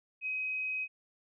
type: tone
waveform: sine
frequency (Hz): 2528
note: D#7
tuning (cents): +27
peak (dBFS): -32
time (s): 0.21-0.88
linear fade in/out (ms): 50
effects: none